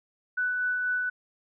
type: tone with tremolo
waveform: sine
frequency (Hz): 1490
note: F#6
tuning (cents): +12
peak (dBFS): -24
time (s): 0.37-1.1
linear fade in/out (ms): 10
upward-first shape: sine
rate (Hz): 4.1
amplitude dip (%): 25
effects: none